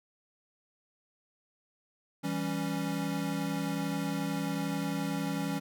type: chord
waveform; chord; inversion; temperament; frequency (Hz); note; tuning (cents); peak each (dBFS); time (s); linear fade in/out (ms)
square; C# diminished; first; equal; 164.81 / 196 / 277.2; E3 / G3 / C#4; 0 / 0 / 0; -36 / -37 / -35; 2.23-5.6; 20
effects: none